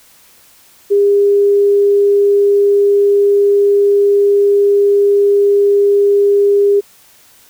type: tone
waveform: sine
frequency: 403.9 Hz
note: G#4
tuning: 48 cents flat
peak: -7 dBFS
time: 0.9-6.81 s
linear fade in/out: 20 ms
effects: white hiss -46 dBFS RMS until 7.49 s